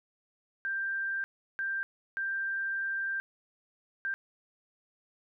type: tone bursts at uneven times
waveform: sine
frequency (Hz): 1579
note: G6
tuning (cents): +12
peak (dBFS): -30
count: 4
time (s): 0.65-1.24 / 1.59-1.83 / 2.17-3.2 / 4.05-4.14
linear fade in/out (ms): 0
effects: none